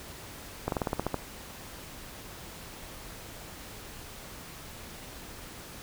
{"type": "slowing click train", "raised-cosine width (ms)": 1, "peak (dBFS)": -14, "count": 9, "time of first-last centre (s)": [0.68, 1.143], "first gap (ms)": 42, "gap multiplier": 1.09, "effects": ["pink hiss -45 dBFS RMS until 5.82 s"]}